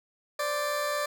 20% pulse tone pair together, 523 / 587 Hz, C5 / D5, -1 / -1 cents, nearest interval major second, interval 200 cents, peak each -33 / -23 dBFS, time 0.39-1.06 s, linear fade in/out 5 ms, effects none

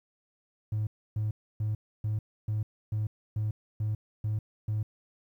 triangle tone bursts, 107.1 Hz, A2, 46 cents flat, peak -24 dBFS, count 10, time 0.72-4.83 s, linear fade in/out 5 ms, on 150 ms, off 290 ms, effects tanh soft clip ceiling -23 dBFS + 11-bit

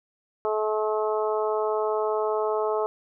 harmonic tone, 215 Hz, A3, 40 cents flat, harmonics 2 / 3 / 4 / 5 / 6, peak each -25 / -29 / -31 / -33 / -35 dBFS, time 0.45-2.86 s, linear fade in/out 0 ms, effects none

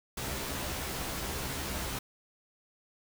pink noise with comb filter, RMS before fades -36 dBFS, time 0.17-1.99 s, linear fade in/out 5 ms, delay 15 ms, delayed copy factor +0.7, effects none

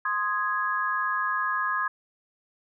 sine chord, Ab major, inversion first, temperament equal, 1046.5 / 1244.5 / 1661.2 Hz, C6 / Eb6 / Ab6, 0 / 0 / 0 cents, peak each -29 / -29 / -28 dBFS, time 0.05-1.88 s, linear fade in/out 5 ms, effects none

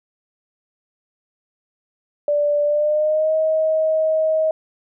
sine tone with pitch glide, 586 to 631.7 Hz, D5 to D#5, -4 to +26 cents, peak -15 dBFS, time 2.28-4.51 s, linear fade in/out 2 ms, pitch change +130 cents, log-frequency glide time 2.64-3.34 s, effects none

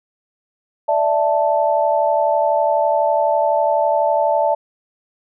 sine chord, D suspended second, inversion none, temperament equal, 587.3 / 659.3 / 880 Hz, D5 / E5 / A5, 0 / 0 / 0 cents, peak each -18 dBFS, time 0.88-4.55 s, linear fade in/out 10 ms, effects none

